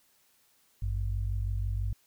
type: tone pair together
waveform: sine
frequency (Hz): 51.91 / 98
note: G#1 / G2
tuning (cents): 0 / 0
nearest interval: major seventh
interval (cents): 1100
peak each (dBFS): -30 / -32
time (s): 0.82-1.93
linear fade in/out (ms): 5
effects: white hiss -67 dBFS RMS until 2.06 s